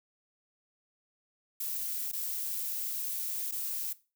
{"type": "noise with dropouts", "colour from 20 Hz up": "violet", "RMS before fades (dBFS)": -35, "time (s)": [1.6, 3.93], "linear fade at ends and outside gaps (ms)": 5, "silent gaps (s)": [[2.117, 2.131], [3.513, 3.521]], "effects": ["noise-tail reverb RT60 0.3 s tail -18 dB re dry"]}